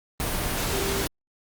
sine tone in noise, 392.8 Hz, G4, 4 cents sharp, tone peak -29 dBFS, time 0.73-1.02 s, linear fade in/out 0 ms, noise pink, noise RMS -27 dBFS, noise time 0.2-1.07 s, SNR -5 dB, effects Opus 32 kbps

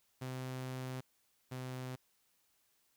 sawtooth tone pair in turn, 129.1 / 128.28 Hz, C3 / C3, -23 / -34 cents, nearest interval unison, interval 11 cents, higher first, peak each -36 / -37 dBFS, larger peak first, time 0.21-1.01 / 1.51-1.96 s, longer first, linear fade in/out 10 ms, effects white hiss -75 dBFS RMS until 2.96 s

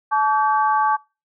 sine tone cluster, 863 / 1144 / 1562 Hz, A5 / D6 / G6, -34 / -46 / -7 cents, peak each -18 / -19 / -26 dBFS, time 0.11-0.97 s, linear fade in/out 20 ms, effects noise-tail reverb RT60 0.3 s tail -26 dB re dry

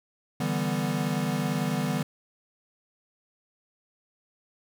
square chord, E minor seventh, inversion third, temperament equal, 146.83 / 164.81 / 196 / 246.9 Hz, D3 / E3 / G3 / B3, 0 / 0 / 0 / 0 cents, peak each -32 dBFS, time 0.4-2.03 s, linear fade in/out 5 ms, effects none

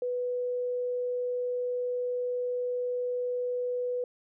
sine tone, 493.9 Hz, B4, in tune, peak -28 dBFS, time 0.02-4.04 s, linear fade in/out 2 ms, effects none

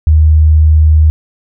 sine tone, 77.6 Hz, D#2, 4 cents flat, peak -3 dBFS, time 0.07-1.1 s, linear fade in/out 0 ms, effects none

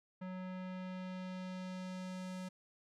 square tone with low-pass filter sweep, 184.8 Hz, F#3, 2 cents flat, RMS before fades -44 dBFS, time 0.21-2.49 s, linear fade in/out 10 ms, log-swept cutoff 1900 to 9300 Hz, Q 0.89, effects none

